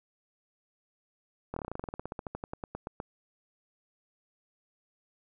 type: slowing click train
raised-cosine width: 1 ms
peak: -22 dBFS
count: 24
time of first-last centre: 1.54-3.001 s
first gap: 24 ms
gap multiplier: 1.08
effects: none